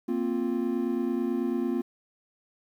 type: chord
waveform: triangle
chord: Bb suspended second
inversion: none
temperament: just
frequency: 233.1 / 262.2 / 349.6 Hz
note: Bb3 / C4 / F4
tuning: 0 / +4 / +2 cents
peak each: -28 dBFS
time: 0.08-1.82 s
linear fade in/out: 10 ms
effects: 10-bit